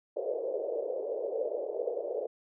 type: band-pass noise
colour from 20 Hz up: white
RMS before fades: -34 dBFS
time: 0.16-2.27 s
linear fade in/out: 5 ms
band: 430 to 560 Hz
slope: 48 dB/octave
effects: none